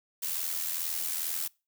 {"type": "noise with amplitude modulation", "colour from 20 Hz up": "blue", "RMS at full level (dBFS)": -30, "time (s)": [0.22, 1.48], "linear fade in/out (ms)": 10, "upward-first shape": "sine", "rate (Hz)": 82.3, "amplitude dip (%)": 60, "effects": ["noise-tail reverb RT60 0.3 s tail -25 dB re dry"]}